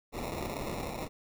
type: noise with sample-and-hold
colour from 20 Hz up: violet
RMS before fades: -37 dBFS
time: 0.12-1.09 s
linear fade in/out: 50 ms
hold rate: 1575 Hz
effects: none